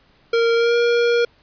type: tone with pitch glide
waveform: square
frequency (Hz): 463.3 to 473.6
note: A#4 to A#4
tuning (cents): -11 to +27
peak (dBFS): -15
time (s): 0.33-1.25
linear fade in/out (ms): 5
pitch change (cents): +38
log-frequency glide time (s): 0.55-0.76
effects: pink hiss -56 dBFS RMS until 1.42 s + resampled to 11025 Hz